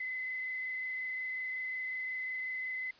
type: tone with frequency modulation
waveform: sine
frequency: 2032 Hz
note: B6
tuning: 49 cents sharp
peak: -35 dBFS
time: 0-2.91 s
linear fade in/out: 5 ms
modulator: 25.5 Hz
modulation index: 1
effects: white hiss -60 dBFS RMS until 2.99 s + resampled to 11025 Hz